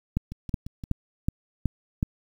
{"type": "two click trains", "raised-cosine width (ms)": 5, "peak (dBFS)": [-11, -23], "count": [6, 4], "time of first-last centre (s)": [[0.17, 2.029], [0.32, 0.838]], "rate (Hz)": [2.69, 5.79], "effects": ["8-bit"]}